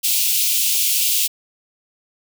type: high-pass noise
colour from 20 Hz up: white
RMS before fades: -18 dBFS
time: 0.03-1.28 s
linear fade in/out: 20 ms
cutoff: 2500 Hz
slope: 48 dB/octave
effects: none